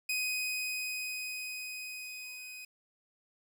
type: tone with level ramp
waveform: sawtooth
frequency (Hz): 2505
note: D#7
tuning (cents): +11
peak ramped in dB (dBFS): -27 to -41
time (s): 0.09-2.65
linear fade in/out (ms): 5
effects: 10-bit